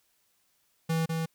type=tone with echo; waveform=square; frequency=162.8 Hz; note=E3; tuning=21 cents flat; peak=-26 dBFS; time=0.89-1.06 s; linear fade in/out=10 ms; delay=200 ms; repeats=1; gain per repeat=-3 dB; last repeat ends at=1.26 s; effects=white hiss -71 dBFS RMS until 1.34 s